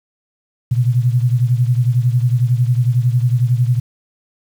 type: beating tone pair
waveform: sine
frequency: 120 / 131 Hz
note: B2 / C3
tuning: -49 / +2 cents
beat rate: 11 Hz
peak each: -13 / -17 dBFS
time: 0.71-3.8 s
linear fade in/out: 10 ms
effects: 7-bit